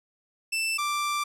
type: tone pair in turn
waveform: sawtooth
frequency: 2658 / 1176.5 Hz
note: E7 / D6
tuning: +14 / +3 cents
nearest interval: octave + major second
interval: 1411 cents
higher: first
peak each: -22 dBFS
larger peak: neither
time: 0.52-0.78 / 0.78-1.24 s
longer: second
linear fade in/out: 10 ms
effects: low-pass 12000 Hz 12 dB/octave